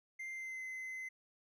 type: tone with pitch glide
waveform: triangle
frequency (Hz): 2093 to 2051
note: C7 to C7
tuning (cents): 0 to -35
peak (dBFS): -40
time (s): 0.19-1.09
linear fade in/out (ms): 10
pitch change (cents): -35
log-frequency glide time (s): 0.32-0.62
effects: none